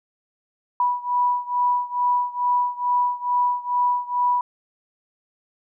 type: beating tone pair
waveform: sine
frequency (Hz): 980 / 982.3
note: B5 / B5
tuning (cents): -14 / -10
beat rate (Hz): 2.3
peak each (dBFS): -21 / -23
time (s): 0.8-4.41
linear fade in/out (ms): 2
effects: none